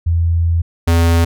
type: tone pair in turn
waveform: sine / square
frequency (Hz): 84 / 84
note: E2 / E2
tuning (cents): +33 / +33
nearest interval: unison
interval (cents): 0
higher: neither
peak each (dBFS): -11 / -10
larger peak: second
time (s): 0.06-0.62 / 0.87-1.25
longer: first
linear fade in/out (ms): 10
effects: none